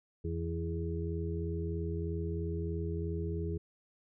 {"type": "harmonic tone with a mistuned harmonic", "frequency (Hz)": 83.1, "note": "E2", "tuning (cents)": 15, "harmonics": [1, 2, 4, 5], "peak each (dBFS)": [-35, -39, -42, -40], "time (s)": [0.24, 3.58], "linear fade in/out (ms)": 10, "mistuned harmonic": 1, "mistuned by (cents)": 23, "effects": []}